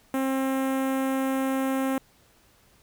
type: tone with notch filter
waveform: sawtooth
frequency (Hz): 266.3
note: C4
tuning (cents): +31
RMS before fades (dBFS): -26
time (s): 0.14-1.98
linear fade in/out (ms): 2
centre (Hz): 4600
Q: 0.55
effects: pink hiss -60 dBFS RMS until 2.82 s